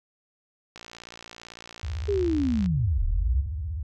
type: click train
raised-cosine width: 0.2 ms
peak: -24 dBFS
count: 111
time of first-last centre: 0.76-2.66 s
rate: 57.9 Hz
type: tone with vibrato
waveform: sine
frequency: 76.3 Hz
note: D#2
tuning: 33 cents flat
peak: -28 dBFS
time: 1.83-3.83 s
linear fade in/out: 5 ms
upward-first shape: square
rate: 16 Hz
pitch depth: 240 cents each way
type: linear two-way sweep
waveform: sine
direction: down then up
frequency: 416.9 to 31.16 to 75 Hz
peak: -22 dBFS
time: 2.08-3.47 s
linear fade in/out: 10 ms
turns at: 3.04 s
effects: none